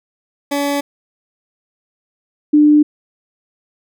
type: tone pair in turn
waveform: 20% pulse / sine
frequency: 284.5 / 298.4 Hz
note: C#4 / D4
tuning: +45 / +28 cents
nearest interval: minor second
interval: 83 cents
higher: second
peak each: -11 / -6 dBFS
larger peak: second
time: 0.51-0.81 / 2.53-2.83 s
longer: neither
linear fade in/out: 10 ms
effects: none